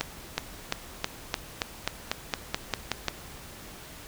accelerating click train, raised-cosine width 0.2 ms, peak -8 dBFS, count 13, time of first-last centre 0.01-3.083 s, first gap 370 ms, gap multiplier 0.93, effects pink hiss -45 dBFS RMS until 4.07 s

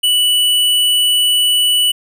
square tone, 2960 Hz, F#7, in tune, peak -11 dBFS, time 0.03-1.92 s, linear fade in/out 10 ms, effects none

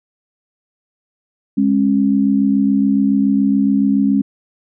sine tone pair together, 205.4 / 272.5 Hz, G#3 / C#4, -19 / -29 cents, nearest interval perfect fourth, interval 490 cents, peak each -14 dBFS, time 1.57-4.22 s, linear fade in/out 10 ms, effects none

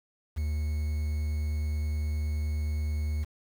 triangle tone with quantisation, 75.8 Hz, D#2, 45 cents flat, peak -25 dBFS, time 0.36-3.25 s, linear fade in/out 20 ms, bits 8, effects none

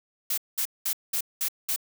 blue noise bursts, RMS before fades -27 dBFS, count 6, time 0.3-1.762 s, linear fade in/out 5 ms, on 77 ms, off 200 ms, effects none

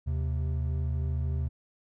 triangle tone pair together, 77.78 / 130.81 Hz, D#2 / C3, 0 / 0 cents, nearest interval major sixth, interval 900 cents, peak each -26 / -31 dBFS, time 0.06-1.49 s, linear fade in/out 20 ms, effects none

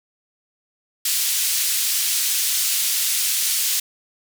white band-pass noise, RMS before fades -21 dBFS, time 1.05-3.8 s, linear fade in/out 5 ms, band 2900 to 14000 Hz, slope 12 dB/octave, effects none

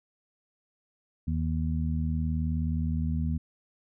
harmonic tone, 79.3 Hz, D#2, 33 cents sharp, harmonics 1 / 2 / 3, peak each -28 / -31 / -33 dBFS, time 1.27-3.38 s, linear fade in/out 10 ms, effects none

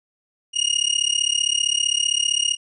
sawtooth tone with amplitude modulation, 2866 Hz, F7, 44 cents sharp, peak -11 dBFS, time 0.53-2.57 s, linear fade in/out 50 ms, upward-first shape sine, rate 35.4 Hz, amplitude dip 95%, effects resampled to 22050 Hz

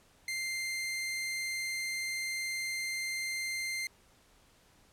sawtooth tone, 2093 Hz, C7, in tune, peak -30 dBFS, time 0.28-3.87 s, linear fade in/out 2 ms, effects pink hiss -64 dBFS RMS until 4.92 s + low-pass 12000 Hz 12 dB/octave

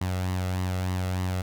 sawtooth tone with flanger, 92 Hz, F#2, 9 cents flat, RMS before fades -28 dBFS, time 0.01-1.42 s, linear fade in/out 5 ms, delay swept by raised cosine 1 to 1.52 ms, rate 3.3 Hz, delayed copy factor +0.5, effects none

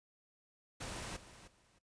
pink noise with echo, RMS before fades -44 dBFS, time 0.8-1.17 s, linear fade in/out 10 ms, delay 310 ms, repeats 2, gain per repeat -13 dB, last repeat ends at 1.79 s, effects noise-tail reverb RT60 0.1 s tail -17 dB re dry + resampled to 22050 Hz

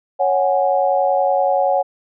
sine chord, C# suspended fourth, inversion none, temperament equal, 554.4 / 740 / 830.6 Hz, C#5 / F#5 / G#5, 0 / 0 / 0 cents, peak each -17 / -17 / -21 dBFS, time 0.19-1.83 s, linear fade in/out 20 ms, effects none

